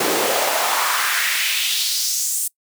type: noise with high-pass filter sweep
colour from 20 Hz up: pink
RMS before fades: -20 dBFS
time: 0-2.48 s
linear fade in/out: 5 ms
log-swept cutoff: 340 to 9000 Hz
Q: 2.3
effects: noise-tail reverb RT60 0.1 s tail -23 dB re dry